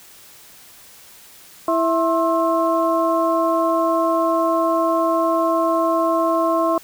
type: harmonic tone with a mistuned harmonic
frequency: 329.6 Hz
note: E4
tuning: in tune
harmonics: 1 / 2 / 3 / 4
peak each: -21 / -19 / -20 / -30 dBFS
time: 1.68-6.78 s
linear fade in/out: 2 ms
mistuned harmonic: 3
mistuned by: +130 cents
effects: white hiss -45 dBFS RMS until 6.83 s